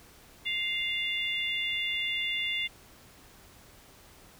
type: harmonic tone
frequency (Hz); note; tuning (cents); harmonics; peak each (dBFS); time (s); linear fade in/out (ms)
698.5; F5; 0; 3 / 4 / 5; -32 / -33 / -34; 0.45-2.68; 20
effects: pink hiss -55 dBFS RMS until 4.39 s